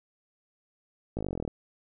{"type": "slowing click train", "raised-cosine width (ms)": 2, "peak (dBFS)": -19, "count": 15, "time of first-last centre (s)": [1.17, 1.478], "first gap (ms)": 18, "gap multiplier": 1.03, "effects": []}